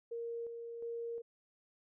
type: tone with tremolo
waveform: sine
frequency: 466.2 Hz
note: A#4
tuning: in tune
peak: -38 dBFS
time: 0.11-1.22 s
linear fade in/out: 10 ms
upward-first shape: square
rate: 1.4 Hz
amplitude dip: 40%
effects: none